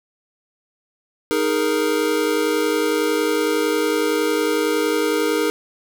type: chord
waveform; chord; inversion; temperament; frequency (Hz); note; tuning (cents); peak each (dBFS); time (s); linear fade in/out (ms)
square; D# suspended fourth; none; equal; 311.1 / 415.3 / 466.2; D#4 / G#4 / A#4; 0 / 0 / 0; -23 / -23 / -22; 1.31-5.5; 0
effects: none